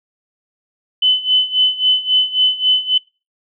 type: tone with tremolo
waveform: sine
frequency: 3022 Hz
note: F#7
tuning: 36 cents sharp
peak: -8 dBFS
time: 1.02-2.98 s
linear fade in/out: 5 ms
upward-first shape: sine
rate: 3.7 Hz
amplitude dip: 85%
effects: noise-tail reverb RT60 0.3 s tail -23 dB re dry